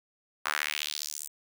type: tone with high-pass filter sweep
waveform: sawtooth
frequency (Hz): 74.7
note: D2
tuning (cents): +30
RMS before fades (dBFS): -34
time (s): 0.45-1.28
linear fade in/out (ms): 10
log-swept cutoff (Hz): 1200 to 9200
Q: 2.2
effects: none